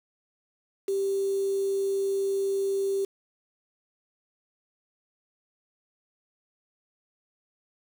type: tone with quantisation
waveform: sine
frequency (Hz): 392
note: G4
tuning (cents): 0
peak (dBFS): -24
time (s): 0.88-3.05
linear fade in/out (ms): 5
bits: 7
effects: none